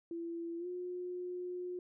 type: tone with pitch glide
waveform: sine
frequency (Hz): 337 to 359.1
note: E4 to F4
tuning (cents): +38 to +48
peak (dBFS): -38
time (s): 0.11-1.79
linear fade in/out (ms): 2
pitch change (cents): +110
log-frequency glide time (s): 0.58-0.67
effects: none